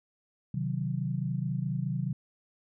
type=chord; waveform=sine; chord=C diminished; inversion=none; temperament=equal; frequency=130.81 / 155.56 / 185 Hz; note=C3 / Eb3 / Gb3; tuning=0 / 0 / 0 cents; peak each=-32 / -33 / -34 dBFS; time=0.54-2.13 s; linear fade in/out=5 ms; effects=none